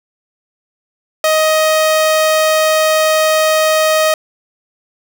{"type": "tone", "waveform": "sawtooth", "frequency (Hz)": 627, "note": "D#5", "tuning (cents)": 13, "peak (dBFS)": -6, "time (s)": [1.24, 4.14], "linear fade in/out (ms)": 2, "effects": []}